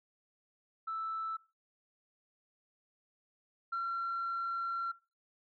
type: tone pair in turn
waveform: sine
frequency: 1318.5 / 1364.2 Hz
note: E6 / F6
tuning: 0 / -41 cents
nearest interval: minor second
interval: 59 cents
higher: second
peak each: -34 / -31 dBFS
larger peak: second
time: 0.87-1.37 / 3.72-4.92 s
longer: second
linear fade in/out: 10 ms
effects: noise-tail reverb RT60 0.3 s tail -21 dB re dry + tanh soft clip ceiling -30 dBFS